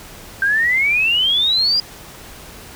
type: exponential sweep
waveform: sine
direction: up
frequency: 1562 to 4920 Hz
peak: -13 dBFS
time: 0.42-1.8 s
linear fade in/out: 2 ms
effects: pink hiss -38 dBFS RMS until 2.75 s